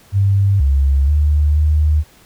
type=tone with pitch steps; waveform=sine; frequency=98.8 / 68.8 / 74.3 / 76.1 Hz; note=G2 / C#2 / D2 / D#2; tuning=+14 / -12 / +21 / -38 cents; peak=-10 dBFS; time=0.12-2.04 s; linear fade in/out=50 ms; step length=480 ms; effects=pink hiss -48 dBFS RMS until 2.25 s